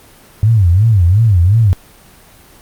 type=tone with vibrato; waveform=sine; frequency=99 Hz; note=G2; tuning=18 cents sharp; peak=-6 dBFS; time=0.43-1.73 s; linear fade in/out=0 ms; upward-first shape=sine; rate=2.8 Hz; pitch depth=270 cents each way; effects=pink hiss -42 dBFS RMS until 2.61 s + Opus 24 kbps